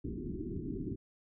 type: low-pass noise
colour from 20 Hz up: white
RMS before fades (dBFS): -39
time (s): 0.04-0.96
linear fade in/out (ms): 10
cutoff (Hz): 390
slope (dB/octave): 96
effects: none